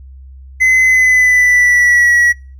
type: tone with pitch glide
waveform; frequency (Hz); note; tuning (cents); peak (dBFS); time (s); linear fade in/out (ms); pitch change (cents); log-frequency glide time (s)
triangle; 2039 to 1925.7; C7 to B6; -45 to -44; -5; 0.6-2.33; 20; -99; 0.85-2.12
effects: noise-tail reverb RT60 0.4 s tail -26 dB re dry + added 66 Hz sine -32 dBFS peak until 2.59 s